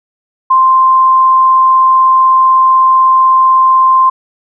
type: tone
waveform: sine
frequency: 1046 Hz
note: C6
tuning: 1 cent flat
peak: -4 dBFS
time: 0.5-4.1 s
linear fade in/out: 10 ms
effects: none